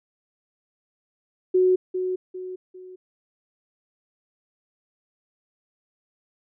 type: tone with echo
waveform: sine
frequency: 368.8 Hz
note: F#4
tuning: 6 cents flat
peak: -15 dBFS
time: 1.54-1.76 s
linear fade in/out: 10 ms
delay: 400 ms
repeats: 3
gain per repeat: -8 dB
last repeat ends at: 2.96 s
effects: none